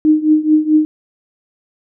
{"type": "tone with tremolo", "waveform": "sine", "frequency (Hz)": 308.1, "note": "D#4", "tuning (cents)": -17, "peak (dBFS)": -5, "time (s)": [0.05, 0.85], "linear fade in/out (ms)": 0, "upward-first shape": "triangle", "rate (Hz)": 4.6, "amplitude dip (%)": 90, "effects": []}